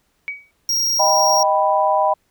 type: tone with exponential decay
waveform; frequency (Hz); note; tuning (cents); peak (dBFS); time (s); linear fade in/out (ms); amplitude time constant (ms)
sine; 2265; C#7; +37; -20; 0.28-0.51; 0; 49
type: tone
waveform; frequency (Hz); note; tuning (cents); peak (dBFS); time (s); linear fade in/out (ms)
square; 5610; F8; +7; -17; 0.69-1.43; 2
type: chord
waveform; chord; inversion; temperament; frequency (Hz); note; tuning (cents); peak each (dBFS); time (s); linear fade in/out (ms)
sine; Eb augmented; none; equal; 622.3 / 784 / 987.8; Eb5 / G5 / B5; 0 / 0 / 0; -18; 0.99-2.14; 10
effects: pink hiss -65 dBFS RMS until 2.3 s